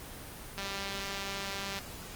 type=click train; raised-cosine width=0.2 ms; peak=-20 dBFS; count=239; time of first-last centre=0.58-1.788 s; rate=197 Hz; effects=pink hiss -45 dBFS RMS until 2.15 s + Opus 24 kbps